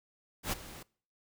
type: noise with ADSR envelope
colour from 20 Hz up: pink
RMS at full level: -31 dBFS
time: 0.43-0.83 s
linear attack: 96 ms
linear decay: 14 ms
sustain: -17 dB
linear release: 6 ms
effects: noise-tail reverb RT60 0.5 s tail -24 dB re dry